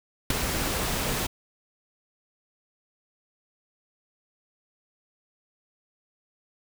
pink noise with ADSR envelope, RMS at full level -21 dBFS, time 0.3-1.27 s, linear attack 4 ms, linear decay 9 ms, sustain -7 dB, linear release 10 ms, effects none

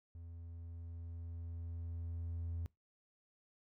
triangle tone with level ramp, 84.2 Hz, E2, 37 cents sharp, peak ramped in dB -46 to -35 dBFS, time 0.15-2.66 s, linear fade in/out 0 ms, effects noise-tail reverb RT60 0.2 s tail -24 dB re dry + tanh soft clip ceiling -32 dBFS

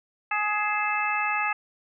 harmonic tone with a mistuned harmonic, 419.3 Hz, G#4, 17 cents sharp, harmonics 2 / 3 / 4 / 5 / 6, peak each -29 / -29 / -32 / -31 / -29 dBFS, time 0.31-1.53 s, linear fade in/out 5 ms, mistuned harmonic 6, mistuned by +70 cents, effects none

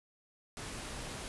pink low-pass noise, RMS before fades -43 dBFS, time 0.57-1.28 s, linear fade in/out 0 ms, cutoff 11000 Hz, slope 96 dB/octave, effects none

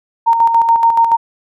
sine tone with tremolo, 921 Hz, A#5, 21 cents flat, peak -6 dBFS, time 0.26-1.17 s, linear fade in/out 20 ms, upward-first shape square, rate 7 Hz, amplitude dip 50%, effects none

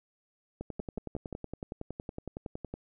two click trains, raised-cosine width 2 ms, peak -23 / -24 dBFS, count 4 / 24, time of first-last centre 0.8-1.327 / 0.61-2.74 s, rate 5.69 / 10.8 Hz, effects none

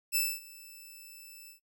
5% pulse tone with ADSR envelope, 2637 Hz, E7, in tune, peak -16 dBFS, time 0.12-1.6 s, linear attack 37 ms, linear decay 240 ms, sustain -23 dB, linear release 110 ms, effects noise-tail reverb RT60 0.1 s tail -23 dB re dry

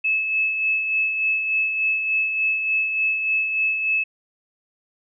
sine tone with tremolo, 2600 Hz, E7, 24 cents flat, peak -17 dBFS, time 0.04-4.04 s, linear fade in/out 10 ms, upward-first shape sine, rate 3.4 Hz, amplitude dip 45%, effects none

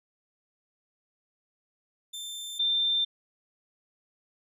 sawtooth / sine tone pair in turn, 3566 / 3580 Hz, A7 / A7, +22 / +29 cents, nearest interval unison, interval 7 cents, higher second, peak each -33 / -23 dBFS, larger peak second, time 2.13-2.59 / 2.59-3.05 s, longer neither, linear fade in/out 10 ms, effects resampled to 32000 Hz

